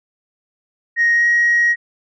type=tone with pitch glide; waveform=sine; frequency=1872 to 1891.6 Hz; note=A#6 to A#6; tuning=+7 to +25 cents; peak=-10 dBFS; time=0.96-1.76 s; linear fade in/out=50 ms; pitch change=+18 cents; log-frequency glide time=1.13-1.26 s; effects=tanh soft clip ceiling -8 dBFS